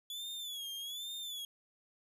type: tone with vibrato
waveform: 40% pulse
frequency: 3413 Hz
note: G#7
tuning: 47 cents sharp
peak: -39 dBFS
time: 0.1-1.45 s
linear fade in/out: 2 ms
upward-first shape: sine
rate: 1.2 Hz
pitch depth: 110 cents each way
effects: 13-bit